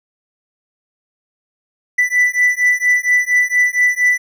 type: beating tone pair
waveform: triangle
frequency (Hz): 1979 / 1983.3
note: B6 / B6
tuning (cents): +3 / +7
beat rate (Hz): 4.3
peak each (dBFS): -13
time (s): 1.98-4.18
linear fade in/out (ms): 10
effects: none